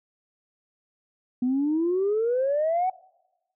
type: exponential sweep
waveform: sine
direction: up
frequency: 244.1 to 761 Hz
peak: -20 dBFS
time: 1.42-2.9 s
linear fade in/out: 5 ms
effects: noise-tail reverb RT60 1.0 s tail -24 dB re dry + tanh soft clip ceiling -17 dBFS